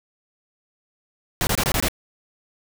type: noise bursts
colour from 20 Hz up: pink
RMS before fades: -21 dBFS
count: 6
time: 1.41-1.884 s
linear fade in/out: 0 ms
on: 59 ms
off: 24 ms
effects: none